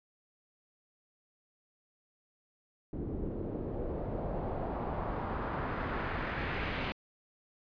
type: noise with low-pass filter sweep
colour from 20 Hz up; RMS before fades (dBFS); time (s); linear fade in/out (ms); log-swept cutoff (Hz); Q
pink; -36; 2.93-6.92; 0; 320 to 2600; 1.6
effects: resampled to 11025 Hz